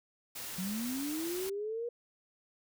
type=noise; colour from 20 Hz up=white; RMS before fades=-42 dBFS; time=0.35-1.5 s; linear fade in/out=10 ms
type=linear sweep; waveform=sine; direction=up; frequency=177.7 to 481.6 Hz; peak=-34 dBFS; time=0.58-1.89 s; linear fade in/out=5 ms
effects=none